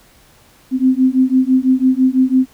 sine beating tone pair, 256.3 / 262.3 Hz, C4 / C4, -36 / +4 cents, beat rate 6 Hz, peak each -13 dBFS, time 0.71-2.47 s, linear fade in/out 50 ms, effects pink hiss -49 dBFS RMS until 2.53 s

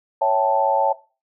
sine chord, A dominant seventh, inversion first, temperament equal, 554.4 / 659.3 / 784 / 880 Hz, C#5 / E5 / G5 / A5, 0 / 0 / 0 / 0 cents, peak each -21 / -23 / -22 / -19 dBFS, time 0.21-0.93 s, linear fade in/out 10 ms, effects noise-tail reverb RT60 0.3 s tail -17 dB re dry

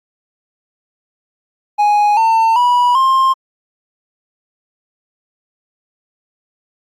triangle tone with pitch steps, 830.6 / 900.6 / 976.4 / 1058.7 Hz, G#5 / A5 / B5 / C6, 0 / +40 / -20 / +20 cents, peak -7 dBFS, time 1.78-3.34 s, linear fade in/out 20 ms, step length 390 ms, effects AAC 64 kbps

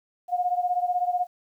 sine beating tone pair, 713 / 729 Hz, F5 / F#5, +36 / -26 cents, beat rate 16 Hz, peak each -24 / -27 dBFS, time 0.28-1.27 s, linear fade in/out 50 ms, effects 10-bit

